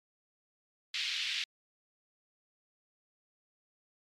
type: band-pass noise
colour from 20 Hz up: white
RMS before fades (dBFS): -35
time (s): 0.94-1.44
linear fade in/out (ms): 2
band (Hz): 2200 to 4000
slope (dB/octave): 24
effects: MP3 96 kbps